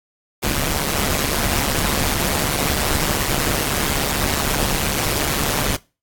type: noise with amplitude modulation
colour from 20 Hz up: pink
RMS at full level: -17 dBFS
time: 0.42-5.77 s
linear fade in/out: 20 ms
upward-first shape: sine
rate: 144 Hz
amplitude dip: 85%
effects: noise-tail reverb RT60 0.3 s tail -22 dB re dry + AAC 64 kbps